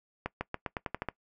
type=accelerating click train; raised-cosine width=0.5 ms; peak=-17 dBFS; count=9; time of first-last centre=0.26-1.087 s; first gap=150 ms; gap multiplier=0.89; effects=noise-tail reverb RT60 0.1 s tail -21 dB re dry